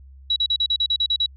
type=tone bursts; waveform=sine; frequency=3900 Hz; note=B7; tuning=23 cents flat; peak=-17 dBFS; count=10; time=0.3-1.262 s; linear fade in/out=5 ms; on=62 ms; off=38 ms; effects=added 67 Hz sine -42 dBFS peak until 1.36 s